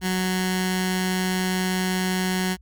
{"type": "tone with notch filter", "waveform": "15% pulse", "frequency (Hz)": 185, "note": "F#3", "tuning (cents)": 0, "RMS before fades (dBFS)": -24, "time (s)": [0.01, 2.57], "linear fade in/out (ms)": 50, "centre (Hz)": 520, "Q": 0.64, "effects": ["added 59 Hz sine -48 dBFS peak until 2.61 s", "Opus 48 kbps"]}